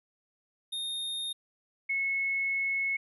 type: tone pair in turn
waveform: square / sine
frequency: 3683 / 2190 Hz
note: A#7 / C#7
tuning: -22 / -22 cents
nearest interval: major sixth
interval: 900 cents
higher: first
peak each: -33 / -27 dBFS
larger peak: second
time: 0.72-1.33 / 1.89-2.97 s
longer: second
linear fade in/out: 10 ms
effects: resampled to 32000 Hz